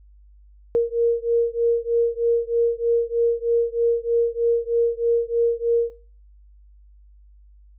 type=beating tone pair; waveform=sine; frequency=466.2 / 469.4 Hz; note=A#4 / A#4; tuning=0 / +12 cents; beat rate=3.2 Hz; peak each=-20 dBFS; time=0.75-5.9 s; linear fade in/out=0 ms; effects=noise-tail reverb RT60 0.4 s tail -19 dB re dry + added 50 Hz sine -47 dBFS peak until 7.78 s